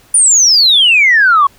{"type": "exponential sweep", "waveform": "sine", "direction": "down", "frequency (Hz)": [9670, 1085], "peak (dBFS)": -4, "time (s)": [0.14, 1.47], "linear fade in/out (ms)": 5, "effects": ["tanh soft clip ceiling 0 dBFS", "pink hiss -46 dBFS RMS until 1.58 s"]}